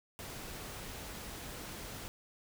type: noise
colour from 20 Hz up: pink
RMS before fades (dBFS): -45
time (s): 0.19-2.08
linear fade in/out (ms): 0
effects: none